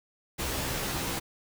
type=noise with comb filter; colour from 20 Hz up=pink; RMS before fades=-32 dBFS; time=0.38-1.2 s; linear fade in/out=20 ms; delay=15 ms; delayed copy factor=+0.75; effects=none